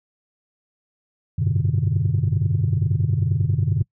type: tone cluster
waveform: sine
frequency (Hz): 94.5 / 104.8 / 127 / 149.2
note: F#2 / G#2 / B2 / D3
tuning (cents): +37 / +16 / +49 / +28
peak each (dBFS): -22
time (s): 1.38-3.83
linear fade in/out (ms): 10
effects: noise-tail reverb RT60 0.1 s tail -25 dB re dry + tanh soft clip ceiling -11 dBFS